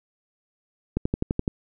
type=click train; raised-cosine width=3 ms; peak=-10 dBFS; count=7; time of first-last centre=0.97-1.478 s; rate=11.8 Hz; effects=none